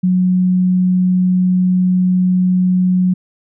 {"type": "tone", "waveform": "sine", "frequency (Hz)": 182.9, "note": "F#3", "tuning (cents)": -20, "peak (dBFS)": -10, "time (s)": [0.03, 3.14], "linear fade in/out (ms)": 10, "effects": []}